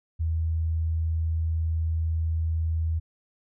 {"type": "tone", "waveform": "sine", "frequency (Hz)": 81, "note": "E2", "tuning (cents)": -30, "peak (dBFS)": -23, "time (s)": [0.19, 3], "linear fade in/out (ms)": 20, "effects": []}